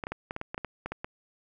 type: clicks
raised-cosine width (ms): 0.5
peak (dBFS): -19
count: 12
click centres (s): 0.038 / 0.069 / 0.12 / 0.309 / 0.364 / 0.414 / 0.545 / 0.579 / 0.647 / 0.86 / 0.92 / 1.045
effects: none